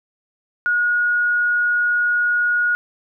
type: tone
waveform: sine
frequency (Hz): 1446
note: F#6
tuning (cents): -40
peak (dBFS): -15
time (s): 0.66-2.75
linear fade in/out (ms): 0
effects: none